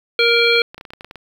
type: harmonic tone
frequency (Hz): 468.5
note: A#4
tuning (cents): +9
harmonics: 1 / 3 / 5 / 7 / 9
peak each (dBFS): -16 / -20 / -16 / -20 / -20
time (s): 0.19-0.62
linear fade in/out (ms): 2
type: clicks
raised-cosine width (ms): 0.3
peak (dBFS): -19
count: 12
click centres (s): 0.56 / 0.617 / 0.745 / 0.78 / 0.811 / 0.852 / 0.905 / 0.935 / 1.009 / 1.046 / 1.111 / 1.157
effects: 7-bit